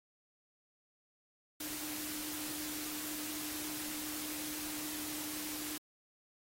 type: tone in noise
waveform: sine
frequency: 303.4 Hz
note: D#4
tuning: 44 cents flat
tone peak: -46 dBFS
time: 1.6-5.78 s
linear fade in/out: 5 ms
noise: white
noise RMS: -42 dBFS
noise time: 1.6-5.78 s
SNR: -7 dB
effects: AAC 48 kbps